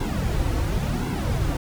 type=noise with flanger; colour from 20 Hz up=brown; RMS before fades=-24 dBFS; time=0-1.57 s; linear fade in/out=5 ms; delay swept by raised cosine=1.6 to 5 ms; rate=0.93 Hz; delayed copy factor=-0.75; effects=none